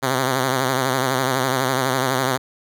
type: tone with vibrato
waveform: 5% pulse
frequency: 130.8 Hz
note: C3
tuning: in tune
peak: -7 dBFS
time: 0.02-2.38 s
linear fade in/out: 20 ms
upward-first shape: triangle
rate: 12 Hz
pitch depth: 87 cents each way
effects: none